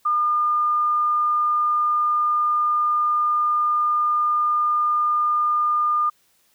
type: tone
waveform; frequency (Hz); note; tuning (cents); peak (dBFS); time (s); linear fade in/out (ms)
sine; 1210; D#6; -49; -17; 0.05-6.1; 10
effects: white hiss -62 dBFS RMS until 6.54 s